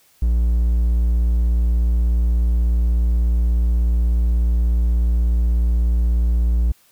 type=tone; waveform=triangle; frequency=58.27 Hz; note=A#1; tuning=in tune; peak=-12 dBFS; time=0.22-6.72 s; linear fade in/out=5 ms; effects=white hiss -56 dBFS RMS until 6.91 s